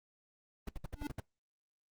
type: noise bursts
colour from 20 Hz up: brown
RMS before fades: -38 dBFS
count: 7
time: 0.67-1.201 s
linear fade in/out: 5 ms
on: 21 ms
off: 64 ms
type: tone with exponential growth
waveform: square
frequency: 291.4 Hz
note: D4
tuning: 13 cents flat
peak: -35 dBFS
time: 0.92-1.07 s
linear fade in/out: 2 ms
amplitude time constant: 32 ms
effects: noise-tail reverb RT60 0.2 s tail -25 dB re dry + Opus 24 kbps